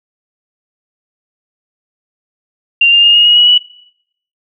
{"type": "tone with pitch steps", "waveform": "sine", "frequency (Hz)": [2778, 2805, 2833, 2861, 2889, 2918, 2947], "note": ["F7", "F7", "F7", "F7", "F#7", "F#7", "F#7"], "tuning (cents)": [-10, 7, 24, 41, -42, -25, -8], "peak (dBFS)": -4, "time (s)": [2.81, 3.58], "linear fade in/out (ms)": 5, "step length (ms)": 110, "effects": ["noise-tail reverb RT60 0.8 s tail -24 dB re dry"]}